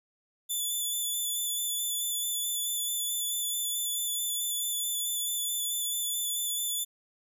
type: tone with vibrato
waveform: 5% pulse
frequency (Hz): 3482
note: A7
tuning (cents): -19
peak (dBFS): -22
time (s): 0.49-6.85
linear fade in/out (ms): 20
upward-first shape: square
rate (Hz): 4.6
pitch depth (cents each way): 17
effects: none